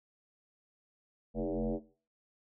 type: tone with frequency modulation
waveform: sine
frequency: 130.81 Hz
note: C3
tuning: in tune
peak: -31 dBFS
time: 1.34-1.8 s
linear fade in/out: 50 ms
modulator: 88.3 Hz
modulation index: 5.7
effects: noise-tail reverb RT60 0.4 s tail -18 dB re dry